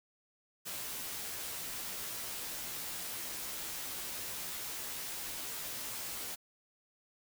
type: noise with comb filter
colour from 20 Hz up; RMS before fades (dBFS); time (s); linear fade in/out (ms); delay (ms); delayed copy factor
white; -41; 0.65-6.36; 20; 14; -0.7
effects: none